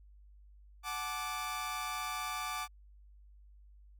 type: chord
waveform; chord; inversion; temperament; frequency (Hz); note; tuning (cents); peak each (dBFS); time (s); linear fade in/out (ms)
sawtooth; D major; first; equal with one note detuned; 740 / 864.9 / 1174.7; F#5 / A5 / D6; 0 / -30 / 0; -40 / -40 / -34; 0.83-2.68; 50
effects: added 50 Hz sine -55 dBFS peak until 3.99 s